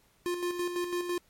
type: tone with tremolo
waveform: square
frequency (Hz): 352.4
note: F4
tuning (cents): +16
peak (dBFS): -29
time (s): 0.26-1.18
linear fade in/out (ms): 0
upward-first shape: square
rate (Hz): 6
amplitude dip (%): 50
effects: pink hiss -66 dBFS RMS until 1.29 s + MP3 64 kbps